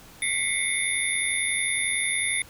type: tone cluster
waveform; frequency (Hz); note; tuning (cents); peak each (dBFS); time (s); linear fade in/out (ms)
sine; 2000 / 2143 / 2234 / 3578 / 10370; B6 / C7 / C#7 / A7 / E9; +21 / +41 / +13 / +28 / -29; -32 / -28 / -31 / -32 / -27; 0.22-2.42; 2
effects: tanh soft clip ceiling -12 dBFS + pink hiss -49 dBFS RMS until 2.49 s